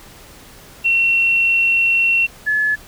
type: tone pair in turn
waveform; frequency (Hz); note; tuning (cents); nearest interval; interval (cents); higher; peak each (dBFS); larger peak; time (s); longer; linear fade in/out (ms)
sine; 2722 / 1714.8; F7 / A6; -45 / -45; minor sixth; 800; first; -12 / -14; first; 0.84-2.27 / 2.46-2.76; first; 20
effects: pink hiss -42 dBFS RMS until 2.87 s